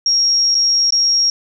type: tone with dropouts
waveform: sine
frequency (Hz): 5588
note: F8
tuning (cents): 0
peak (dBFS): -11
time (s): 0.06-1.3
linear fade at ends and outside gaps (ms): 2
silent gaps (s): 0.546-0.55 / 0.906-0.923
effects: none